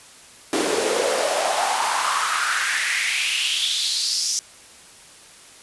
pink noise with high-pass filter sweep, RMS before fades -22 dBFS, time 0.53-4.39 s, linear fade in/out 0 ms, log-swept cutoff 340 to 5800 Hz, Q 4.5, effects white hiss -46 dBFS RMS until 5.62 s + resampled to 24000 Hz

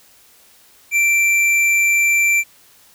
triangle tone with hard clipping, 2349 Hz, D7, in tune, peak -14 dBFS, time 0.91-2.44 s, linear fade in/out 50 ms, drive 13 dB, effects white hiss -50 dBFS RMS until 2.94 s

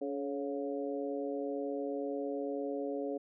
harmonic tone with a mistuned harmonic, 141.8 Hz, C#3, 40 cents sharp, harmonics 2 / 3 / 4 / 5, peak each -38 / -38 / -39 / -47 dBFS, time 0.01-3.18 s, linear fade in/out 10 ms, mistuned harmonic 4, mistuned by -40 cents, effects none

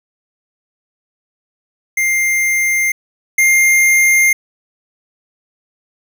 square tone pair in turn, 2100 / 2112 Hz, C7 / C7, +6 / +16 cents, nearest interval unison, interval 10 cents, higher second, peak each -13 / -9 dBFS, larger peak second, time 1.97-2.92 / 3.38-4.33 s, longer neither, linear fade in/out 5 ms, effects none

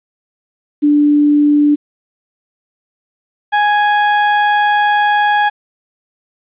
sine / 30% pulse tone pair in turn, 293.7 / 830.7 Hz, D4 / G#5, 0 / 0 cents, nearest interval octave + tritone, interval 1800 cents, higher second, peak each -7 dBFS, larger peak neither, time 0.82-1.76 / 3.52-5.5 s, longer second, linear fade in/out 20 ms, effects resampled to 8000 Hz + 8-bit

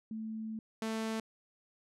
sine / sawtooth tone pair in turn, 220 / 221.9 Hz, A3 / A3, 0 / +15 cents, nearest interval unison, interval 15 cents, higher second, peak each -37 / -30 dBFS, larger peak second, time 0.11-0.59 / 0.82-1.2 s, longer first, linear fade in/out 2 ms, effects low-pass 10000 Hz 12 dB/octave

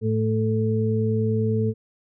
harmonic tone, 110 Hz, A2, in tune, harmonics 1 / 2 / 4, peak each -22 / -25 / -25 dBFS, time 0.01-1.74 s, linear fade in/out 50 ms, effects none

